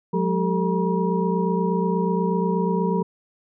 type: tone cluster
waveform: sine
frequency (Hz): 180.9 / 209.2 / 393 / 448.4 / 957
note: F#3 / G#3 / G4 / A4 / A#5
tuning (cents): -39 / +13 / +4 / +33 / +45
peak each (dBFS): -22 / -29 / -27 / -26 / -28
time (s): 0.13-3.03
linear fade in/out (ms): 10
effects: none